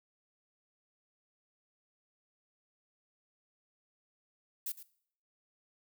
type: noise with echo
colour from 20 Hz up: violet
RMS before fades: -37 dBFS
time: 4.66-4.72 s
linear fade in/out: 5 ms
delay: 110 ms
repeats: 1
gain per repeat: -13 dB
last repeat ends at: 4.83 s
effects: noise-tail reverb RT60 0.6 s tail -19 dB re dry